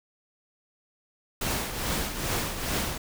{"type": "noise with tremolo", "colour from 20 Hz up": "pink", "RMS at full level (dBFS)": -27, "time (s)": [1.41, 2.98], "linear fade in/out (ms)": 5, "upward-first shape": "triangle", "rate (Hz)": 2.4, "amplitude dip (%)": 65, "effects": []}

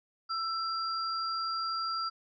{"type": "tone pair together", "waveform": "sine", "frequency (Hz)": [1334, 4763], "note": ["E6", "D8"], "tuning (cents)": [20, 24], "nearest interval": "octave + minor seventh", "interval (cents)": 2204, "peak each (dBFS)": [-32, -36], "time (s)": [0.29, 2.1], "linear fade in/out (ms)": 20, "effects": []}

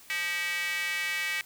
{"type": "tone with high-pass filter", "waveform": "square", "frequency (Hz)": 174.61, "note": "F3", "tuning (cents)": 0, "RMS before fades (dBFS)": -31, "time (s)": [0.1, 1.41], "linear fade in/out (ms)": 0, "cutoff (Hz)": 2100, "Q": 4.6, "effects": ["white hiss -53 dBFS RMS until 1.45 s"]}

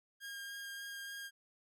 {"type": "tone with vibrato", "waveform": "sawtooth", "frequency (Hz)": 1617, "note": "G#6", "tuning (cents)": -47, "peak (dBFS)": -40, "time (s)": [0.2, 1.31], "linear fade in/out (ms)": 50, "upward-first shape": "sine", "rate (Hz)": 3.4, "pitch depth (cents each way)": 8, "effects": []}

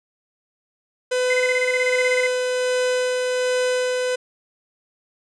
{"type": "tone with tremolo", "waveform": "45% pulse", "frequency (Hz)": 503, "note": "B4", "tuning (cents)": 32, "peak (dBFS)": -18, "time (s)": [1.11, 4.16], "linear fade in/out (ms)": 10, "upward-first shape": "sine", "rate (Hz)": 1.3, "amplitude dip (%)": 25}
{"type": "tone bursts", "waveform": "sine", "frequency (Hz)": 2059, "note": "C7", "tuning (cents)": -28, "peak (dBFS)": -19, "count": 16, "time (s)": [1.3, 2.27], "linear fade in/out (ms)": 5, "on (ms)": 40, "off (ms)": 22}
{"effects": ["resampled to 22050 Hz", "8-bit"]}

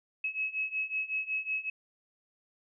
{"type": "beating tone pair", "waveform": "sine", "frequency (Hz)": [2569, 2574.4], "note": ["E7", "E7"], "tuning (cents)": [-45, -42], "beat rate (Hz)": 5.4, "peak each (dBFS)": [-35, -33], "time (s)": [0.24, 1.7], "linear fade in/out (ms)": 5, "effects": []}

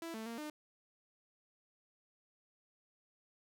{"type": "tone with pitch steps", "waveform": "sawtooth", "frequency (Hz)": [331.7, 221.4, 231.4, 302.4], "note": ["E4", "A3", "A#3", "D#4"], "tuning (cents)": [11, 11, -13, -49], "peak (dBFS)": -38, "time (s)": [0.02, 0.5], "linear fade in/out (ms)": 2, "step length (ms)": 120, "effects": []}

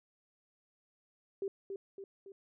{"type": "tone with echo", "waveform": "sine", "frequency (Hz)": 392, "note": "G4", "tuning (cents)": 0, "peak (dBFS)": -33, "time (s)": [1.42, 1.48], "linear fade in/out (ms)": 2, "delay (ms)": 280, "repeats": 3, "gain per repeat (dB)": -5, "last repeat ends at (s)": 2.32, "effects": []}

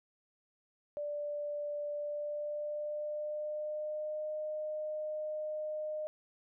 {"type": "tone with pitch glide", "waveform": "sine", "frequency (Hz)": [587.3, 612.6], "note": ["D5", "D#5"], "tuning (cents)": [0, -27], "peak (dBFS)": -35, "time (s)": [0.97, 6.07], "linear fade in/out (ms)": 0, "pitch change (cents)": 73, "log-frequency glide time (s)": [1.92, 4.31], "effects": []}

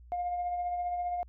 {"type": "tone with tremolo", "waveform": "sine", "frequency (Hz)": 709, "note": "F5", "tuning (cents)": 26, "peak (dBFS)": -27, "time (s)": [0.12, 1.23], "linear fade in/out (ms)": 0, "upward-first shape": "triangle", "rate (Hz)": 15, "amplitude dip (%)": 45, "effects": ["tanh soft clip ceiling -26 dBFS", "added 60 Hz sine -50 dBFS peak until 1.28 s"]}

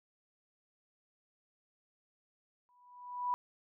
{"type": "tone with exponential growth", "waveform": "sine", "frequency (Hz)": 984, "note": "B5", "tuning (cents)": -7, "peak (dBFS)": -28, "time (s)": [2.69, 3.34], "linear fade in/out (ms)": 0, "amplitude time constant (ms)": 140, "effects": []}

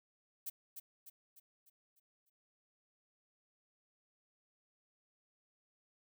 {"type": "noise with echo", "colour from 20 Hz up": "violet", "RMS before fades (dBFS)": -41, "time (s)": [0.46, 0.5], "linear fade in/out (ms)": 10, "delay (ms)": 300, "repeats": 6, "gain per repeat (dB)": -6, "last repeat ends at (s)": 2.3, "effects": []}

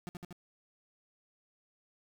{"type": "tone with echo", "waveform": "35% pulse", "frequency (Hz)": 176.7, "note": "F3", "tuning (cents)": 21, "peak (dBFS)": -37, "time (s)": [0.07, 0.09], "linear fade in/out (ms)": 0, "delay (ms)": 79, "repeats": 3, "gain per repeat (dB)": -2, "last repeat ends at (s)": 0.327, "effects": []}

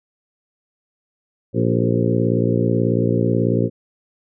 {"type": "harmonic tone with a mistuned harmonic", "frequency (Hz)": 58.27, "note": "A#1", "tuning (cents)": 0, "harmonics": [2, 3, 4, 5, 6, 7, 8, 9], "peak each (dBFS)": [-20, -22, -23, -24, -25, -25, -26, -27], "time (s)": [1.53, 3.7], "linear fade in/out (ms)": 50, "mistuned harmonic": 7, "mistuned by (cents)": -33, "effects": []}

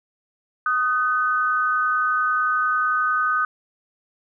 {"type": "tone pair together", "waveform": "sine", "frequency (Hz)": [1244.5, 1513.3], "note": ["D#6", "F#6"], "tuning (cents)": [0, 39], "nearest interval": "minor third", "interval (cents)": 339, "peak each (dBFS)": [-20, -22], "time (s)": [0.66, 3.45], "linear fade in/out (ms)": 2, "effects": []}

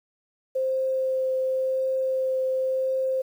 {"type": "tone with vibrato", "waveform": "sine", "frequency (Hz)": 523.3, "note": "C5", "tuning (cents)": 0, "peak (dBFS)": -22, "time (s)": [0.55, 3.22], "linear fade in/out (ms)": 10, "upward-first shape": "triangle", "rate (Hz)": 0.92, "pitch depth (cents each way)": 8, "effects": ["9-bit"]}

